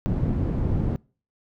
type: low-pass noise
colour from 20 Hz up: white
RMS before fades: -24 dBFS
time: 0.06-0.96 s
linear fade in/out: 0 ms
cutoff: 170 Hz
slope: 12 dB/octave
effects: noise-tail reverb RT60 0.4 s tail -25 dB re dry